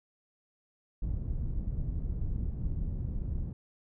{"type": "low-pass noise", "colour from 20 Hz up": "pink", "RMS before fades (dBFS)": -33, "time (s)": [1.02, 3.53], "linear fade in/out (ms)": 5, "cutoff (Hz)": 130, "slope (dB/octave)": 12, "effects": []}